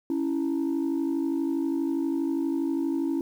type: tone pair together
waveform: sine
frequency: 277.1 / 329.5 Hz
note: C#4 / E4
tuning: -1 / -1 cents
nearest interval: minor third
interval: 300 cents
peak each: -25 dBFS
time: 0.1-3.21 s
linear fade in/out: 2 ms
effects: tanh soft clip ceiling -21 dBFS + 9-bit